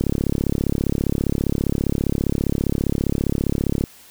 click train, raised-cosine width 3 ms, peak -7 dBFS, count 135, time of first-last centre 0.01-3.839 s, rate 35 Hz, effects white hiss -47 dBFS RMS until 4.1 s

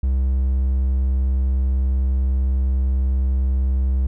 triangle tone, 65.41 Hz, C2, in tune, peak -14 dBFS, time 0.03-4.07 s, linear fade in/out 5 ms, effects none

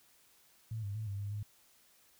sine tone with pitch steps, 111.4 / 100.6 / 109.4 / 99.6 / 101.3 / 104 Hz, A2 / G2 / A2 / G2 / G#2 / G#2, +22 / +45 / -9 / +28 / -43 / +3 cents, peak -36 dBFS, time 0.71-1.43 s, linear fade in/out 5 ms, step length 120 ms, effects white hiss -66 dBFS RMS until 2.19 s

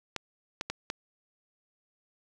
clicks, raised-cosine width 0.2 ms, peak -15 dBFS, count 4, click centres 0.163 / 0.611 / 0.7 / 0.901 s, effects none

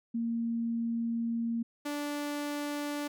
sine / sawtooth tone pair in turn, 231.5 / 291.7 Hz, A#3 / D4, -12 / -12 cents, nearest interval major third, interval 400 cents, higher second, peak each -29 / -29 dBFS, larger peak neither, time 0.14-1.63 / 1.85-3.08 s, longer first, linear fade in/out 10 ms, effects none

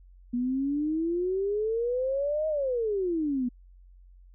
sine exponential two-way sweep, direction up then down, 239.3 to 633 to 239.3 Hz, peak -25 dBFS, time 0.33-3.49 s, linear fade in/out 10 ms, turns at 2.48 s, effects added 45 Hz sine -50 dBFS peak until 4.34 s

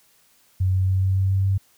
sine tone with pitch steps, 93.4 / 94 / 94.59 / 95.2 / 95.8 / 96.41 / 97.03 Hz, F#2 / F#2 / F#2 / F#2 / G2 / G2 / G2, +17 / +28 / +39 / +50 / -39 / -28 / -17 cents, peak -17 dBFS, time 0.6-1.58 s, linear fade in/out 10 ms, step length 140 ms, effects white hiss -59 dBFS RMS until 1.77 s

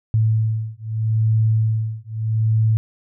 sine beating tone pair, 110 / 110.79 Hz, A2 / A2, 0 / +12 cents, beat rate 0.79 Hz, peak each -19 dBFS, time 0.14-2.77 s, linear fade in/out 0 ms, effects none

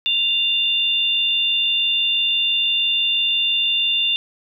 sine tone pair together, 2794 / 3557 Hz, F7 / A7, 0 / +18 cents, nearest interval major third, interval 418 cents, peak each -19 dBFS, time 0.06-4.16 s, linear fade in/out 0 ms, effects none

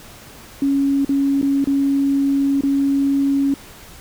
sine tone with dropouts, 277.2 Hz, C#4, in tune, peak -14 dBFS, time 0.62-3.54 s, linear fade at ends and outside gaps 2 ms, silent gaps 1.048-1.092 / 1.415-1.427 / 1.643-1.672 / 2.609-2.635 s, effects pink hiss -41 dBFS RMS until 4 s

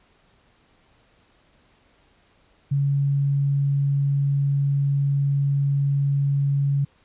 sine tone, 140.2 Hz, C#3, 20 cents sharp, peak -18 dBFS, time 2.71-6.85 s, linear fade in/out 10 ms, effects pink hiss -60 dBFS RMS until 7.04 s + resampled to 8000 Hz

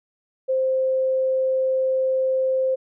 sine tone, 523.3 Hz, C5, in tune, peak -18 dBFS, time 0.48-2.76 s, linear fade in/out 20 ms, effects none

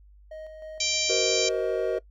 triangle tone with tremolo, 626 Hz, D#5, 10 cents sharp, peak -35 dBFS, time 0.31-1.14 s, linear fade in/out 5 ms, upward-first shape square, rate 3.2 Hz, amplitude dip 40%
harmonic tone, 784 Hz, G5, in tune, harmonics 3 / 4 / 5 / 6 / 7 / 8 / 9, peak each -32 / -32 / -32 / -32 / -32 / -32 / -32 dBFS, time 0.8-1.49 s, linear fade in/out 5 ms
triangle chord, C half-diminished seventh, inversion second, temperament just, 376.7 / 470.9 / 523.3 / 627.9 Hz, Gb4 / Bb4 / C5 / Eb5, +31 / +18 / 0 / +16 cents, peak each -27 / -26 / -31 / -28 dBFS, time 1.09-1.99 s, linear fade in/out 10 ms
effects noise-tail reverb RT60 0.1 s tail -20 dB re dry + added 50 Hz sine -50 dBFS peak until 2.1 s

